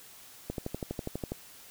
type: click train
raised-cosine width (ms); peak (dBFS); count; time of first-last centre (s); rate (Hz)
2; -20; 11; 0.5-1.32; 12.2
effects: white hiss -52 dBFS RMS until 1.7 s

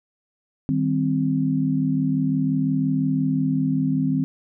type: chord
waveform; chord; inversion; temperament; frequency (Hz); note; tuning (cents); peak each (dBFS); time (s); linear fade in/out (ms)
sine; C minor; first; equal; 155.56 / 196 / 261.6; Eb3 / G3 / C4; 0 / 0 / 0; -23 / -27 / -21; 0.69-4.24; 0
effects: none

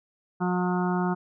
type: harmonic tone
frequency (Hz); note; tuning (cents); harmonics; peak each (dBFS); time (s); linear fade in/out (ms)
180; F#3; -47; 1 / 2 / 4 / 5 / 6 / 7 / 8; -25 / -30 / -33 / -33 / -38 / -36 / -38; 0.4-1.15; 20
effects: none

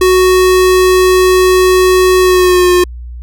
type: tone with pitch glide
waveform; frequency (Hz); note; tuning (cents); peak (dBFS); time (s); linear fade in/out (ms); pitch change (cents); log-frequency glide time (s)
square; 370 to 358.4; F#4 to F4; 0 to +45; -6; 0.01-2.84; 5; -55; 2.2-2.72
effects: added 60 Hz sine -23 dBFS peak until 3.22 s

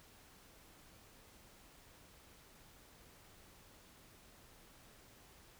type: silence
effects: pink hiss -62 dBFS RMS until 5.59 s

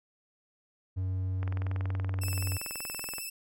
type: tone with pitch glide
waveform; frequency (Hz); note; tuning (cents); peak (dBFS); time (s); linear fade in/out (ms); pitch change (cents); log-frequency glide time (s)
triangle; 93.3 to 94.49; F#2 to F#2; +15 to +37; -27; 0.96-2.58; 20; +22; 1.29-1.86
type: click train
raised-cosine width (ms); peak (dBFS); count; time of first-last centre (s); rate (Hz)
0.5; -25; 38; 1.43-3.184; 21.1
type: tone with vibrato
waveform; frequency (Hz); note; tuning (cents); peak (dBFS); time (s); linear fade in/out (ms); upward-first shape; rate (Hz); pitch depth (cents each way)
5% pulse; 2637; E7; 0; -28; 2.21-3.3; 10; sine; 15; 29
effects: none

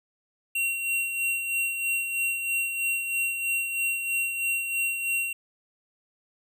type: tone with tremolo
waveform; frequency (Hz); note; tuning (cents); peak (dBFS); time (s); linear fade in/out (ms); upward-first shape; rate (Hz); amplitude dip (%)
square; 2743; F7; -32; -24; 0.55-5.33; 5; sine; 3.1; 50
effects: none

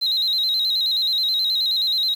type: tone with vibrato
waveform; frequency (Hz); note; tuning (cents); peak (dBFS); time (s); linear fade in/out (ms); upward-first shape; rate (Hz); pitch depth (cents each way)
sine; 3951; B7; 0; -16; 0.01-2.15; 20; square; 9.4; 63
effects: tanh soft clip ceiling -16 dBFS + 7-bit

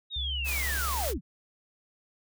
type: linear sweep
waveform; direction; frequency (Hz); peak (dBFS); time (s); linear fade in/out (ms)
sine; down; 3817 to 128.5; -31; 0.1-1.21; 50
type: tone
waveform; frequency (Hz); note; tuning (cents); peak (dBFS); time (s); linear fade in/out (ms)
sine; 67.5; C#2; -45; -32; 0.16-1.18; 5
type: noise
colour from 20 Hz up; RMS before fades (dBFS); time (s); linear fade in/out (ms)
white; -34; 0.44-1.14; 50
effects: none

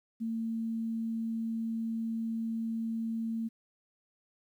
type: tone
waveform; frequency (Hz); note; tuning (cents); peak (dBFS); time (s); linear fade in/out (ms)
sine; 226.3; A3; +49; -31; 0.2-3.49; 20
effects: 11-bit

